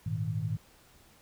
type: chord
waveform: sine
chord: Ab suspended second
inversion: none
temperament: equal with one note detuned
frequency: 103.83 / 116.54 / 157.1 Hz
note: Ab2 / Bb2 / Eb3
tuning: 0 / 0 / +17 cents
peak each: -34 dBFS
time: 0.06-0.57 s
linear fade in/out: 5 ms
effects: pink hiss -60 dBFS RMS until 1.21 s